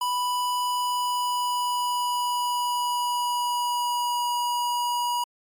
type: tone with pitch glide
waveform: square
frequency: 987.8 to 966.9 Hz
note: B5 to B5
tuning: 0 to -37 cents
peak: -24 dBFS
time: 0.01-5.24 s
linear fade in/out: 5 ms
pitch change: -37 cents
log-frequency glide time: 0.62-4.28 s
effects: MP3 96 kbps